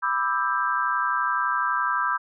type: chord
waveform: sine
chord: E minor seventh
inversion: second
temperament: just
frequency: 988.9 / 1186.7 / 1318.5 / 1582.2 Hz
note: B5 / D6 / E6 / G6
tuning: +2 / +18 / 0 / +16 cents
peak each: -27 dBFS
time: 0.02-2.18 s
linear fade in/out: 20 ms
effects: none